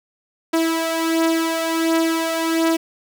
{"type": "beating tone pair", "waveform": "sawtooth", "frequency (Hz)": [326.8, 328.2], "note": ["E4", "E4"], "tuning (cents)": [-15, -8], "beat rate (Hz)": 1.4, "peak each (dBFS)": [-15, -19], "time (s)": [0.53, 2.77], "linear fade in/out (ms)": 10, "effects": []}